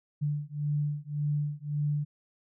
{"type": "beating tone pair", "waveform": "sine", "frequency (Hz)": [146.4, 148.2], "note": ["D3", "D3"], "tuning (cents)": [-5, 16], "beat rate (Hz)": 1.8, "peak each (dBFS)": -31, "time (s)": [0.21, 2.05], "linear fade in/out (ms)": 20, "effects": []}